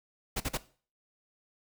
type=noise bursts; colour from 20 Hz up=pink; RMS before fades=-32 dBFS; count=3; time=0.36-0.576 s; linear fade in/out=10 ms; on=44 ms; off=42 ms; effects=noise-tail reverb RT60 0.4 s tail -17 dB re dry